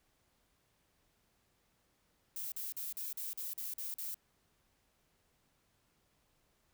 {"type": "noise bursts", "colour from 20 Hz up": "violet", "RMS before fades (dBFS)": -41, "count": 9, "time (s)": [2.36, 4.144], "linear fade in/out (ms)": 2, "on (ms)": 160, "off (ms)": 43, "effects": ["pink hiss -75 dBFS RMS until 6.73 s"]}